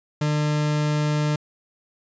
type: tone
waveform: 40% pulse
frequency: 150 Hz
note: D3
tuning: 37 cents sharp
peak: -19 dBFS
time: 0.21-1.36 s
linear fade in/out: 5 ms
effects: resampled to 16000 Hz